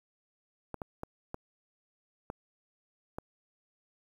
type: clicks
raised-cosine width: 1 ms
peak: -23 dBFS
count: 6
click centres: 0.743 / 0.818 / 1.034 / 1.344 / 2.301 / 3.185 s
effects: 9-bit